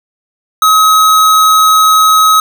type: tone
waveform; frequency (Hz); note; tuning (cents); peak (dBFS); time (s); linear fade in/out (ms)
square; 1274; D#6; +41; -5; 0.62-2.4; 2
effects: none